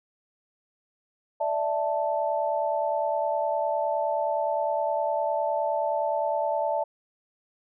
sine chord, D suspended second, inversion none, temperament equal with one note detuned, 587.3 / 657 / 880 Hz, D5 / E5 / A5, 0 / -6 / 0 cents, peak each -28 dBFS, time 1.4-6.84 s, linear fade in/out 10 ms, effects none

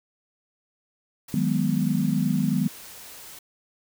white noise, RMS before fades -43 dBFS, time 1.28-3.39 s, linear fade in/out 5 ms
sine chord, G# minor seventh, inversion second, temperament equal with one note detuned, 157.01 / 185 / 207.7 / 246.9 Hz, D#3 / F#3 / G#3 / B3, +16 / 0 / 0 / 0 cents, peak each -26 dBFS, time 1.34-2.68 s, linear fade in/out 2 ms
effects none

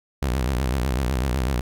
sawtooth tone with vibrato, 64.3 Hz, C2, 30 cents flat, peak -17 dBFS, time 0.22-1.61 s, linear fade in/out 5 ms, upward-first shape triangle, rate 8 Hz, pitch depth 200 cents each way, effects none

